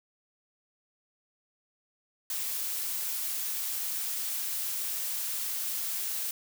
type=noise; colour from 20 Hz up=blue; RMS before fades=-33 dBFS; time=2.3-6.31 s; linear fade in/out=2 ms; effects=none